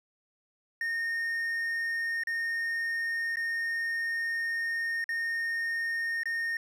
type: tone with dropouts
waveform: triangle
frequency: 1839 Hz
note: A#6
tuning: 24 cents flat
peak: -27 dBFS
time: 0.81-6.57 s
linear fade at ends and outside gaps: 2 ms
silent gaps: 2.236-2.271 / 3.358-3.369 / 5.042-5.09 / 6.234-6.256 s
effects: none